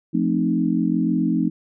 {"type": "chord", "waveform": "sine", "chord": "F dominant seventh", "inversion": "none", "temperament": "equal with one note detuned", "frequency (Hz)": [174.61, 220, 261.6, 308.4], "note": ["F3", "A3", "C4", "Eb4"], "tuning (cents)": [0, 0, 0, -15], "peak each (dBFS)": -23, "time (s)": [0.13, 1.5], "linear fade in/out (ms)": 20, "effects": []}